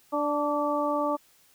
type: harmonic tone with a mistuned harmonic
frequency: 293.7 Hz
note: D4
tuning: in tune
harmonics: 1 / 2 / 3 / 4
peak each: -30 / -28 / -31 / -30 dBFS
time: 0.12-1.17 s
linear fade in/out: 20 ms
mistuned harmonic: 4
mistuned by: -25 cents
effects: white hiss -61 dBFS RMS until 1.54 s